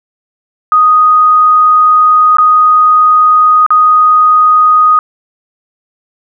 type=tone with dropouts; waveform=sine; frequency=1244.5 Hz; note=D#6; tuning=in tune; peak=-3 dBFS; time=0.72-4.99 s; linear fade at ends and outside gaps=1 ms; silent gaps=2.37-2.384 / 3.664-3.705 s; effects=none